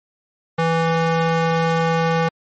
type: tone with band-pass filter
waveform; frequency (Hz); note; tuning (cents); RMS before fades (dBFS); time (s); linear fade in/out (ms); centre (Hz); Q
square; 164.7; E3; -1; -18; 0.58-2.29; 10; 920; 0.59
effects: MP3 32 kbps